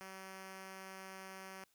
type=tone; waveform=5% pulse; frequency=190.6 Hz; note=G3; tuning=48 cents flat; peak=-37 dBFS; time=0.01-1.64 s; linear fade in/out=0 ms; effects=white hiss -75 dBFS RMS until 1.74 s